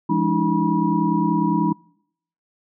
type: tone cluster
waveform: sine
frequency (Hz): 169.3 / 206.1 / 290.8 / 320.9 / 969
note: E3 / G#3 / D4 / E4 / B5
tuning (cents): +46 / -13 / -17 / -46 / -33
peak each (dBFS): -23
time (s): 0.09-1.73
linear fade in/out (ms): 10
effects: noise-tail reverb RT60 0.7 s tail -26 dB re dry